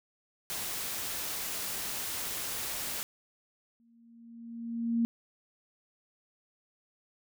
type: noise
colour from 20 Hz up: white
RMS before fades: -36 dBFS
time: 0.5-3.03 s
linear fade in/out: 0 ms
type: tone with exponential growth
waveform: sine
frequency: 232.2 Hz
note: A#3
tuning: 7 cents flat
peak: -23 dBFS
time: 3.8-5.05 s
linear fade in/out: 0 ms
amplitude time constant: 270 ms
effects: none